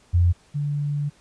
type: tone pair in turn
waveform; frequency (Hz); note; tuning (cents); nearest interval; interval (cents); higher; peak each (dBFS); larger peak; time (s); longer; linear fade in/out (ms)
sine; 87.31 / 145.36; F2 / D3; 0 / -17; major sixth; 883; second; -14 / -22; first; 0.13-0.33 / 0.54-1.1; second; 20
effects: pink hiss -57 dBFS RMS until 1.2 s + resampled to 22050 Hz